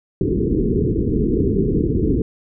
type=low-pass noise; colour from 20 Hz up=white; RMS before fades=-18 dBFS; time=0.21-2.22 s; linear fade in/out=2 ms; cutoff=440 Hz; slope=96 dB/octave; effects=none